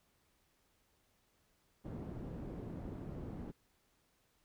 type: low-pass noise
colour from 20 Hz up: white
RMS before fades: -45 dBFS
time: 1.84-3.52 s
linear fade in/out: 20 ms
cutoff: 270 Hz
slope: 12 dB/octave
effects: pink hiss -75 dBFS RMS until 4.44 s